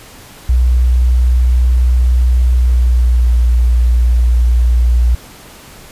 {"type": "tone with pitch glide", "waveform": "sine", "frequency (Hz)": [61.74, 59.84], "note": ["B1", "A#1"], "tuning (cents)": [0, 46], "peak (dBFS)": -7, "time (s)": [0.49, 5.15], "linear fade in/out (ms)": 5, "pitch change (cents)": -54, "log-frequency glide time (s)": [2.51, 3.39], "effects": ["pink hiss -37 dBFS RMS until 5.91 s", "resampled to 32000 Hz"]}